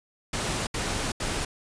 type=noise bursts at uneven times; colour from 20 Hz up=pink; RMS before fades=-29 dBFS; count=3; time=0.33-0.67 / 0.74-1.12 / 1.2-1.45 s; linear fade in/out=5 ms; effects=resampled to 22050 Hz